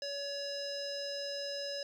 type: tone with low-pass filter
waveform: square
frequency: 565 Hz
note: C#5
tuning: 33 cents sharp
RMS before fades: -39 dBFS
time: 0.02-1.83 s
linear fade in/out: 2 ms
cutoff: 5200 Hz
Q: 8.7
effects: 11-bit